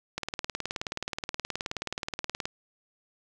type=click train; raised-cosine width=0.2 ms; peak=-14 dBFS; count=44; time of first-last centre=0.18-2.455 s; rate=18.9 Hz; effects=none